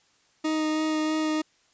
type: tone with vibrato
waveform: 40% pulse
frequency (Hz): 311.1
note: D#4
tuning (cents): 0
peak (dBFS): -23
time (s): 0.44-1.42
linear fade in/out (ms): 10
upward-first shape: sine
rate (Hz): 3.1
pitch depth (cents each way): 11
effects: white hiss -64 dBFS RMS until 1.73 s + resampled to 16000 Hz